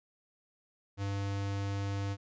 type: tone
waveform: square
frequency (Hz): 99.5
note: G2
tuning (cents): +26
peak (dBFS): -33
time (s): 0.97-2.17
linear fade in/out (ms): 50
effects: resampled to 16000 Hz